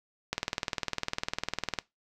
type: click train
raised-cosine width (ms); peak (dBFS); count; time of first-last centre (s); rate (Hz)
0.2; -11; 30; 0.33-1.787; 19.9
effects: noise-tail reverb RT60 0.2 s tail -22 dB re dry